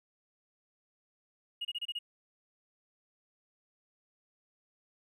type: tone bursts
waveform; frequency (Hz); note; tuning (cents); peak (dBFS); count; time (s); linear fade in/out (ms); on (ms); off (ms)
triangle; 2872; F7; +48; -30; 6; 1.61-1.99; 10; 40; 28
effects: tanh soft clip ceiling -31 dBFS